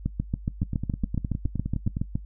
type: two click trains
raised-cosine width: 5 ms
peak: -16 / -13 dBFS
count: 14 / 16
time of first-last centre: 0.63-1.969 / 0.06-2.155 s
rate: 9.71 / 7.16 Hz
effects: noise-tail reverb RT60 0.1 s tail -19 dB re dry + added 50 Hz sine -38 dBFS peak until 2.25 s